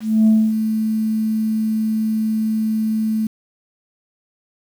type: tone with ADSR envelope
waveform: sine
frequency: 218.9 Hz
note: A3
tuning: 9 cents flat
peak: -7 dBFS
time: 0-3.27 s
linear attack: 270 ms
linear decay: 250 ms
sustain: -9 dB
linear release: 4 ms
effects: tanh soft clip ceiling -7 dBFS + 7-bit